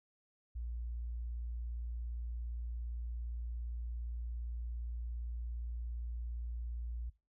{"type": "tone", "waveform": "sine", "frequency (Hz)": 58.7, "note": "A#1", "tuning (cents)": 13, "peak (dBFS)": -38, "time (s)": [0.55, 7.1], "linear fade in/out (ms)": 10, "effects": ["noise-tail reverb RT60 0.3 s tail -20 dB re dry"]}